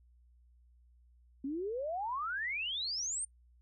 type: exponential sweep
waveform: sine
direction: up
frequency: 261.6 to 9100 Hz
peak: -34 dBFS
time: 1.44-3.25 s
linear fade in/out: 5 ms
effects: noise-tail reverb RT60 0.1 s tail -24 dB re dry + added 60 Hz sine -61 dBFS peak until 3.61 s